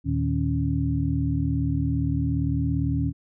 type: tone cluster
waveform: sine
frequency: 77.9 / 115.3 / 155.6 / 276.6 Hz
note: D#2 / A#2 / D#3 / C#4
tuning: +3 / -19 / 0 / -4 cents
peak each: -27 dBFS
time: 0.04-3.13 s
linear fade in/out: 50 ms
effects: none